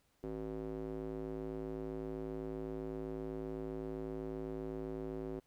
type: tone with band-pass filter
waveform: square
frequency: 53.9 Hz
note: A1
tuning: 35 cents flat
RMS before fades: -42 dBFS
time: 0.23-5.4 s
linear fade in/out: 10 ms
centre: 370 Hz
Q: 2.4
effects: pink hiss -75 dBFS RMS until 5.46 s